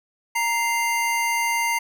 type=tone pair together; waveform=square; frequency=930.5 / 2089 Hz; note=A#5 / C7; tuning=-3 / -3 cents; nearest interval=octave + major second; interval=1400 cents; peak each=-24 dBFS; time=0.35-1.79 s; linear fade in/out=10 ms; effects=none